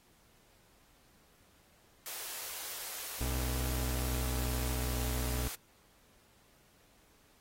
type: high-pass noise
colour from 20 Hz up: white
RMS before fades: -42 dBFS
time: 2.06-5.55 s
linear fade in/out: 0 ms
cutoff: 390 Hz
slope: 24 dB/octave
type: tone with pitch glide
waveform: 35% pulse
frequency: 63.1 to 61.87 Hz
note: B1 to B1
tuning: +38 to +4 cents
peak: -31 dBFS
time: 3.21-5.48 s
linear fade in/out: 0 ms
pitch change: -34 cents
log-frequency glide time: 3.63-5.12 s
effects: pink hiss -66 dBFS RMS until 7.4 s + AAC 48 kbps